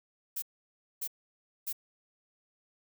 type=noise bursts; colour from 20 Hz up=violet; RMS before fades=-35 dBFS; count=3; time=0.36-1.729 s; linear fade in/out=10 ms; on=63 ms; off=590 ms; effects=none